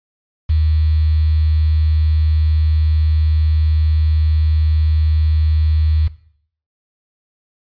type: tone with quantisation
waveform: sine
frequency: 77.78 Hz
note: D#2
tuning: in tune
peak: -11 dBFS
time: 0.49-6.08 s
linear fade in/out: 10 ms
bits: 6
effects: noise-tail reverb RT60 0.6 s tail -17 dB re dry + resampled to 11025 Hz